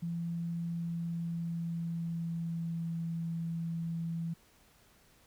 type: tone with pitch glide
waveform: sine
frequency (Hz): 169.1 to 166.19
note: E3 to E3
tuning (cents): +44 to +14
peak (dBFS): -33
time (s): 0.02-4.34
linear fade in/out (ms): 10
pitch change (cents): -30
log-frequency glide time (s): 0.6-2.98
effects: pink hiss -64 dBFS RMS until 5.26 s